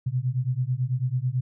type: beating tone pair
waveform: sine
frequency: 122.5 / 131.6 Hz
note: B2 / C3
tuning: -14 / +10 cents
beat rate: 9.1 Hz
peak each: -26 dBFS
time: 0.06-1.41 s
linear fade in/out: 10 ms
effects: none